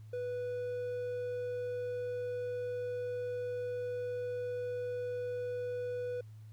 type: tone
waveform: triangle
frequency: 492.6 Hz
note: B4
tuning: 5 cents flat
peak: -33 dBFS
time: 0.13-6.21 s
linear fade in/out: 5 ms
effects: added 108 Hz sine -48 dBFS peak until 6.52 s + pink hiss -71 dBFS RMS until 6.52 s